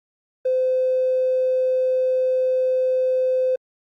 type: tone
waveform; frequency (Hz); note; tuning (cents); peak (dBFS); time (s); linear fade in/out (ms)
triangle; 514; C5; -31; -13; 0.45-3.56; 10
effects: tanh soft clip ceiling -15 dBFS + Opus 48 kbps